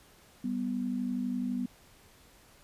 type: tone pair together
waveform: sine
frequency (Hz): 195.03 / 247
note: G3 / B3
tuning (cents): -9 / 0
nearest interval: major third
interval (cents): 409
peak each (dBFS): -35 / -31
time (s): 0.44-1.66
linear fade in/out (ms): 5
effects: pink hiss -59 dBFS RMS until 2.63 s + resampled to 32000 Hz